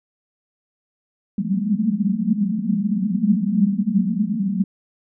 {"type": "band-pass noise", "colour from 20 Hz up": "pink", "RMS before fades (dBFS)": -20, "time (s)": [1.38, 4.64], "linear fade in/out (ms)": 2, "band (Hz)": [190, 220], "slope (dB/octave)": 96, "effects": []}